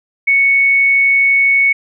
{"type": "tone", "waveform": "sine", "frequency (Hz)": 2217, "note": "C#7", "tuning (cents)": 0, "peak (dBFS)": -8, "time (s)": [0.27, 1.73], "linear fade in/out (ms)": 10, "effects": []}